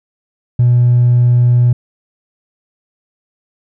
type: tone with hard clipping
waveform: sine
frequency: 121.9 Hz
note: B2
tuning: 22 cents flat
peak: -7 dBFS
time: 0.59-1.73 s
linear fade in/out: 5 ms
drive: 1 dB
effects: none